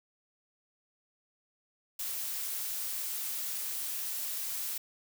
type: noise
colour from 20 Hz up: blue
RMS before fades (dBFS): -36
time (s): 1.99-4.78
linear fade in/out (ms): 5
effects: none